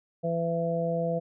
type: harmonic tone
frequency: 167.6 Hz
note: E3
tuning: 29 cents sharp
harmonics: 1 / 2 / 3 / 4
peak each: -30 / -41 / -29 / -31 dBFS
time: 0.23-1.2 s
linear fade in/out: 20 ms
effects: none